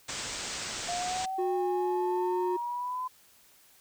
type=low-pass noise; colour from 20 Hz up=white; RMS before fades=-37 dBFS; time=0.08-1.26 s; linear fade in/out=10 ms; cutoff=8400 Hz; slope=96 dB/octave
type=linear sweep; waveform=sine; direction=up; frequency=698.5 to 1021 Hz; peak=-31 dBFS; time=0.88-3.08 s; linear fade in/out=10 ms
type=tone with pitch glide; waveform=triangle; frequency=365.5 to 361.9 Hz; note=F#4 to F#4; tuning=-21 to -38 cents; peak=-26 dBFS; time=1.38-2.57 s; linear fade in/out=10 ms; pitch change=-17 cents; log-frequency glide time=1.56-1.62 s
effects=white hiss -60 dBFS RMS until 3.8 s